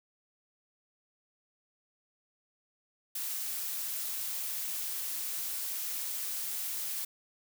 blue noise, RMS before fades -36 dBFS, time 3.15-7.05 s, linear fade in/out 5 ms, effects none

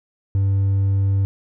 sine tone with hard clipping, 98 Hz, G2, in tune, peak -16 dBFS, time 0.35-1.25 s, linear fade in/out 0 ms, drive 2 dB, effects none

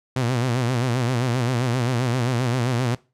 sawtooth tone with vibrato, 123.47 Hz, B2, in tune, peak -16 dBFS, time 0.16-2.95 s, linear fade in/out 5 ms, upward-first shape sine, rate 7.6 Hz, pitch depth 110 cents each way, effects noise-tail reverb RT60 0.3 s tail -21 dB re dry + low-pass 9000 Hz 12 dB/octave

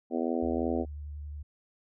harmonic tone, 82.9 Hz, E2, 10 cents sharp, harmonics 3 / 4 / 5 / 6 / 7 / 8 / 9, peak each -31 / -33 / -35 / -37 / -38 / -39 / -40 dBFS, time 0.1-0.86 s, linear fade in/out 50 ms
sine tone with vibrato, 73.5 Hz, D2, 2 cents sharp, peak -37 dBFS, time 0.42-1.43 s, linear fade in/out 10 ms, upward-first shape triangle, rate 11 Hz, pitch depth 26 cents each way
click, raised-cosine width 2 ms, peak -34 dBFS, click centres 0.661 s
effects none

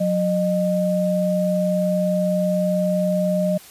sine tone pair together, 181.95 / 612 Hz, F#3 / D#5, -29 / -29 cents, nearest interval octave + major sixth, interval 2100 cents, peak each -20 dBFS, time 0-3.58 s, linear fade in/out 10 ms, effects white hiss -44 dBFS RMS until 3.7 s + resampled to 32000 Hz

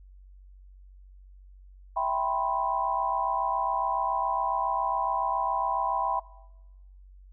sine chord, C major seventh, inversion first, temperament equal with one note detuned, 659.3 / 784 / 987.8 / 1055 Hz, E5 / G5 / B5 / C6, 0 / 0 / 0 / +14 cents, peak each -33 / -30 / -28 / -33 dBFS, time 1.96-6.2 s, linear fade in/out 10 ms, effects noise-tail reverb RT60 1.0 s tail -20 dB re dry + added 47 Hz sine -48 dBFS peak until 7.32 s

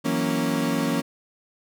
35% pulse chord, F# dominant seventh, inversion third, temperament equal, 164.81 / 185 / 233.1 / 277.2 Hz, E3 / F#3 / A#3 / C#4, 0 / 0 / 0 / 0 cents, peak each -27 / -30 / -25 / -24 dBFS, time 0.04-1.02 s, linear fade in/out 20 ms, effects none

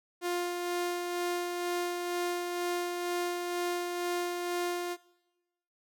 sawtooth tone with tremolo, 351.9 Hz, F4, 13 cents sharp, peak -25 dBFS, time 0.21-4.97 s, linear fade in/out 50 ms, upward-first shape sine, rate 2.1 Hz, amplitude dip 35%, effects noise-tail reverb RT60 1.0 s tail -21 dB re dry + MP3 96 kbps

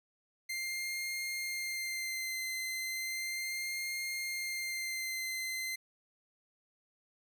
sawtooth tone with vibrato, 2093 Hz, C7, in tune, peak -32 dBFS, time 0.49-5.76 s, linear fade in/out 10 ms, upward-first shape sine, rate 0.35 Hz, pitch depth 23 cents each way, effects none

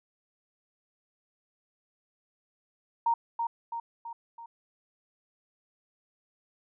sine tone with echo, 929 Hz, A#5, 6 cents flat, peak -22 dBFS, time 3.06-3.14 s, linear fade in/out 5 ms, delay 330 ms, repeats 4, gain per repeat -5 dB, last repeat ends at 4.46 s, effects none

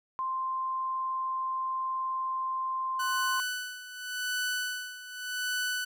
sine tone, 1046.5 Hz, C6, in tune, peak -29 dBFS, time 0.19-3.4 s, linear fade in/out 0 ms
sawtooth tone with tremolo, 1493 Hz, F#6, 15 cents sharp, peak -25 dBFS, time 2.99-5.85 s, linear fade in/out 10 ms, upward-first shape sine, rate 0.86 Hz, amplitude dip 80%
effects none

